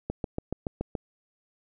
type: click train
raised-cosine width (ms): 2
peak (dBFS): -16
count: 7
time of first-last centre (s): 0.1-0.952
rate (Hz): 7.04
effects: none